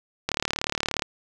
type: click train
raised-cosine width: 0.2 ms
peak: -7 dBFS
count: 28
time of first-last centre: 0.29-1.022 s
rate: 36.9 Hz
effects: none

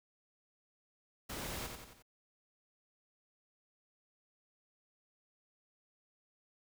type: noise with echo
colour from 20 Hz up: pink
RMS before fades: -43 dBFS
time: 1.29-1.67 s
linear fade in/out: 10 ms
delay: 89 ms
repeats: 4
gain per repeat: -5 dB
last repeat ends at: 2.026 s
effects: none

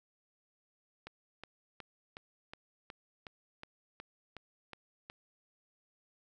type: click train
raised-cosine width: 0.3 ms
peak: -29 dBFS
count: 12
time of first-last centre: 1.07-5.099 s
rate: 2.73 Hz
effects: none

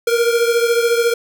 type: beating tone pair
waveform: square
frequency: 466.2 / 480.2 Hz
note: A#4 / B4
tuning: 0 / -49 cents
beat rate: 14 Hz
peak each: -15 / -20 dBFS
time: 0.07-1.14 s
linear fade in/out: 5 ms
effects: none

